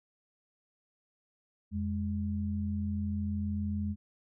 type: tone pair together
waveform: sine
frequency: 86.4 / 206.8 Hz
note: F2 / G#3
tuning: -18 / -7 cents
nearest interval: octave + minor third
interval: 1511 cents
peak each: -33 / -33 dBFS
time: 1.71-3.96 s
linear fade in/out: 50 ms
effects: none